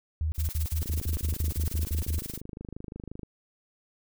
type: tone bursts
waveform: sine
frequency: 78.2 Hz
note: D#2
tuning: 9 cents sharp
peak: -25 dBFS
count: 12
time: 0.21-2.19 s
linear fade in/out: 0 ms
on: 110 ms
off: 60 ms
type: noise with tremolo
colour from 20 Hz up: blue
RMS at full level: -36 dBFS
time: 0.34-2.41 s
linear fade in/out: 50 ms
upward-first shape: sine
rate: 19 Hz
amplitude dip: 85%
type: click train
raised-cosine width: 3 ms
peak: -26 dBFS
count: 63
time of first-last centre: 0.82-3.232 s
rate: 25.7 Hz
effects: none